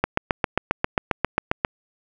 click train, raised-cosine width 0.5 ms, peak -3 dBFS, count 13, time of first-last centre 0.04-1.649 s, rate 7.46 Hz, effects none

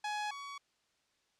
sawtooth tone pair in turn, 839 / 1125.4 Hz, G#5 / C#6, +17 / +26 cents, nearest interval perfect fourth, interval 509 cents, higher second, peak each -31 / -39 dBFS, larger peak first, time 0.04-0.31 / 0.31-0.58 s, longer neither, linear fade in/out 5 ms, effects white hiss -75 dBFS RMS until 1.39 s + low-pass 6000 Hz 12 dB/octave

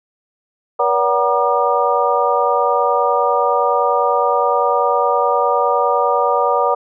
sine tone cluster, 481.2 / 571 / 750 / 950 / 1205 Hz, B4 / D5 / F#5 / A#5 / D6, -45 / -49 / +23 / +33 / +44 cents, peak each -19 dBFS, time 0.79-6.75 s, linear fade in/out 10 ms, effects none

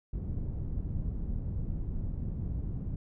pink low-pass noise, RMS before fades -34 dBFS, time 0.13-2.96 s, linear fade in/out 5 ms, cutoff 160 Hz, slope 12 dB/octave, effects none

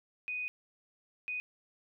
sine tone bursts at uneven times, 2489 Hz, D#7, in tune, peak -34 dBFS, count 2, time 0.28-0.48 / 1.28-1.4 s, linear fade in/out 0 ms, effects none

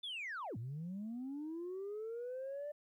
sine linear two-way sweep, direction down then up, 3567 to 107 to 596 Hz, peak -39 dBFS, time 0.03-2.72 s, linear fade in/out 10 ms, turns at 0.57 s, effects tanh soft clip ceiling -38 dBFS + 13-bit

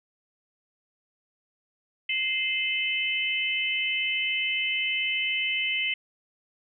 sine tone cluster, 2088 / 2602 / 3029 Hz, C7 / E7 / F#7, -4 / -23 / +40 cents, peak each -29 dBFS, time 2.09-5.94 s, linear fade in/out 5 ms, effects none

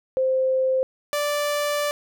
sine / sawtooth tone pair in turn, 522 / 585.9 Hz, C5 / D5, -4 / -4 cents, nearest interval major second, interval 200 cents, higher second, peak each -18 / -18 dBFS, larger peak neither, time 0.17-0.83 / 1.13-1.91 s, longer second, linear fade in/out 0 ms, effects none

